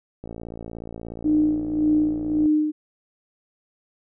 click train, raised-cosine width 2 ms, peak -22 dBFS, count 127, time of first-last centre 0.24-2.458 s, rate 56.8 Hz
sine tone with tremolo, 304.7 Hz, D#4, 36 cents flat, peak -15 dBFS, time 1.24-2.72 s, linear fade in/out 20 ms, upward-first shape sine, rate 1.8 Hz, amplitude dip 70%
effects none

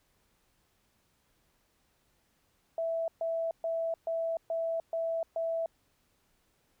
sine tone bursts, 659.3 Hz, E5, in tune, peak -29 dBFS, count 7, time 2.78-5.66 s, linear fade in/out 2 ms, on 300 ms, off 130 ms, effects pink hiss -72 dBFS RMS until 6.8 s

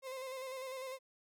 35% pulse tone with vibrato, 523.3 Hz, C5, in tune, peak -40 dBFS, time 0.02-0.99 s, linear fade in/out 50 ms, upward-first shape square, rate 10 Hz, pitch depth 33 cents each way, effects none

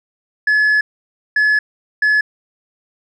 sine tone bursts at uneven times, 1709 Hz, G#6, 49 cents sharp, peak -8 dBFS, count 3, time 0.47-0.81 / 1.36-1.59 / 2.02-2.21 s, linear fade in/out 5 ms, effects tanh soft clip ceiling -10 dBFS

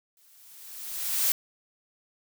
blue noise with exponential growth, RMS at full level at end -22 dBFS, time 0.17-1.32 s, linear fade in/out 1 ms, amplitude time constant 250 ms, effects none

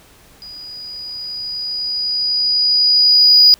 sine tone with level ramp, 4916 Hz, D#8, 22 cents flat, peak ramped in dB -32 to -3 dBFS, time 0.42-3.54 s, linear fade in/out 0 ms, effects tanh soft clip ceiling -1 dBFS + pink hiss -47 dBFS RMS until 3.59 s

